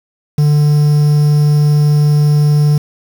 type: tone with quantisation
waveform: triangle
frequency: 147.9 Hz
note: D3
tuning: 13 cents sharp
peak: -5 dBFS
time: 0.38-2.78 s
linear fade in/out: 5 ms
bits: 5
effects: none